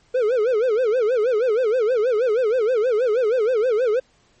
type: tone with vibrato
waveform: triangle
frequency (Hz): 466.2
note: A#4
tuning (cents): 0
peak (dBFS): -14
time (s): 0.14-4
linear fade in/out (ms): 10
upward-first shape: sine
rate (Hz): 6.3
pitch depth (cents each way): 200
effects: pink hiss -59 dBFS RMS until 4.4 s + MP3 32 kbps